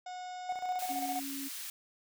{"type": "harmonic tone", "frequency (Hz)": 730, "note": "F#5", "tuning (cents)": -24, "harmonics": [1, 2, 3, 4, 5, 6, 7, 8, 9, 10], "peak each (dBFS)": [-40, -54, -56, -62, -56, -66, -57, -65, -68, -61], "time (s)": [0.06, 0.82], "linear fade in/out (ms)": 5}
{"type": "tone with tremolo", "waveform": "triangle", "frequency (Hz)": 734, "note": "F#5", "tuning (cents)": -14, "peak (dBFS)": -30, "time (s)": [0.49, 1.2], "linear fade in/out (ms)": 5, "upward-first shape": "square", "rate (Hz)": 15, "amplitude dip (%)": 50}
{"type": "high-pass noise", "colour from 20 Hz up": "white", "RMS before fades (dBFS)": -42, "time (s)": [0.79, 1.7], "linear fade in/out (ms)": 2, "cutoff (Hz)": 1600, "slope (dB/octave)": 12}
{"type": "tone", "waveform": "sine", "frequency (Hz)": 275.9, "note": "C#4", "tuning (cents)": -8, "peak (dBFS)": -39, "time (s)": [0.89, 1.49], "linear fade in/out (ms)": 20}
{"effects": []}